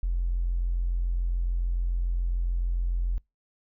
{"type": "tone with tanh clipping", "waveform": "triangle", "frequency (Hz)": 43.5, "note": "F1", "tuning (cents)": -6, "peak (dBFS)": -23, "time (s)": [0.03, 3.18], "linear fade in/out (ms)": 0, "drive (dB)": 2, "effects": ["noise-tail reverb RT60 0.2 s tail -26 dB re dry"]}